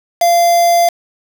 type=tone with quantisation; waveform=triangle; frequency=690 Hz; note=F5; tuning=21 cents flat; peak=-6 dBFS; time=0.21-0.89 s; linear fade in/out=5 ms; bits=3; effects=none